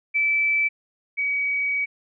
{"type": "tone pair in turn", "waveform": "sine", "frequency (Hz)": [2316, 2267], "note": ["D7", "C#7"], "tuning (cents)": [-25, 38], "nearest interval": "unison", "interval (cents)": 37, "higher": "first", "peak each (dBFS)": [-18, -21], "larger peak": "first", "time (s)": [[0.14, 0.69], [1.17, 1.86]], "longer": "second", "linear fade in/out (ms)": 20, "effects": []}